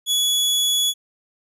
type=tone; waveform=sawtooth; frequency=3390 Hz; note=G#7; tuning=35 cents sharp; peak=-14 dBFS; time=0.06-0.94 s; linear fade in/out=50 ms; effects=resampled to 32000 Hz